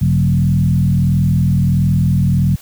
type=tone with frequency modulation; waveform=sine; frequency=138.59 Hz; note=C#3; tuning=in tune; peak=-10 dBFS; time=0.01-2.56 s; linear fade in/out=10 ms; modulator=41.5 Hz; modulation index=1.3; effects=white hiss -42 dBFS RMS until 2.61 s